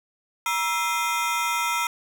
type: ring-modulated tone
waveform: 25% pulse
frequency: 1138 Hz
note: C#6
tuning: 45 cents sharp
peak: -16 dBFS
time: 0.46-1.87 s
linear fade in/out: 2 ms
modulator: 189 Hz
effects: none